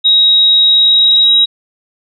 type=tone with pitch glide; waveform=sine; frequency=3803 to 3825 Hz; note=A#7 to A#7; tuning=+34 to +44 cents; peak=-5 dBFS; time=0.04-1.46 s; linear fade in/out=20 ms; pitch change=+10 cents; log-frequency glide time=0.59-1.31 s; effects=none